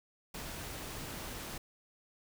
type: noise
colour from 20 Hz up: pink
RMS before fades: -43 dBFS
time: 0.34-1.58 s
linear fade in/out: 5 ms
effects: none